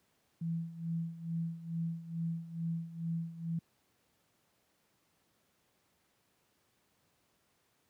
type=tone with tremolo; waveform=sine; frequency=166 Hz; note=E3; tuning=12 cents sharp; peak=-31 dBFS; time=0.41-3.59 s; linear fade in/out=5 ms; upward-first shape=sine; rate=2.3 Hz; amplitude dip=80%; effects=pink hiss -74 dBFS RMS until 7.89 s + high-pass 100 Hz 12 dB/octave